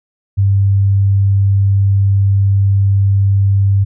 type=tone; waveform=sine; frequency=98.7 Hz; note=G2; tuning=12 cents sharp; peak=-8 dBFS; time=0.37-3.85 s; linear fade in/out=20 ms; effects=none